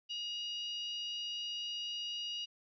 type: harmonic tone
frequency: 956 Hz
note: A#5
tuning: 43 cents sharp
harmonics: 3 / 4 / 5 / 6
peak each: -38 / -51 / -48 / -54 dBFS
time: 0.09-2.46 s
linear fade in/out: 20 ms
effects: none